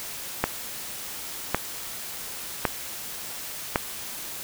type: click train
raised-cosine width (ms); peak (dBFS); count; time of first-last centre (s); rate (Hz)
0.5; -5; 4; 0.44-3.759; 0.904
effects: white hiss -36 dBFS RMS until 4.43 s